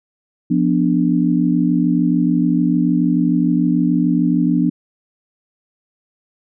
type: chord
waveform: sine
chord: B diminished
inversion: second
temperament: equal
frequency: 174.61 / 246.9 / 293.7 Hz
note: F3 / B3 / D4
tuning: 0 / 0 / 0 cents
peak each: -17 dBFS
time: 0.5-4.7 s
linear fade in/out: 10 ms
effects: none